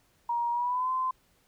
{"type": "tone with pitch glide", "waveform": "sine", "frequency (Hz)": [946, 1031.6], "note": ["A#5", "C6"], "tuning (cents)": [25, -25], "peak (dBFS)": -26, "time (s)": [0.29, 1.11], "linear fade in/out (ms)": 5, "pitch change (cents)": 150, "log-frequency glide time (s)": [0.51, 0.91], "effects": ["pink hiss -67 dBFS RMS until 1.47 s"]}